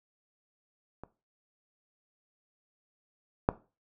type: clicks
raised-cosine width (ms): 1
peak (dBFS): -28 / -8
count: 2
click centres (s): 1.036 / 3.489
effects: noise-tail reverb RT60 0.3 s tail -17 dB re dry